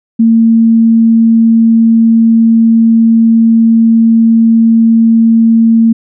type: tone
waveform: sine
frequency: 227.1 Hz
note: A#3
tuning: 45 cents flat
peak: -3 dBFS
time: 0.19-5.93 s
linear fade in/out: 10 ms
effects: none